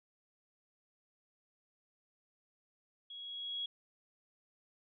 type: tone with level ramp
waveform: sine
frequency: 3322 Hz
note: G#7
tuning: in tune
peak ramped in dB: -46 to -35 dBFS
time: 3.1-3.66 s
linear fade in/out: 5 ms
effects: none